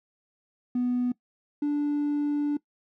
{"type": "tone pair in turn", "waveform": "triangle", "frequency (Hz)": [246.9, 292.2], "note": ["B3", "D4"], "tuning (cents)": [0, -9], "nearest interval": "minor third", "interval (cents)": 291, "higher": "second", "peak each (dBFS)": -20, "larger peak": "neither", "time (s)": [[0.75, 1.12], [1.62, 2.57]], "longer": "second", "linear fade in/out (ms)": 5, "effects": ["noise-tail reverb RT60 0.1 s tail -22 dB re dry", "tanh soft clip ceiling -20 dBFS"]}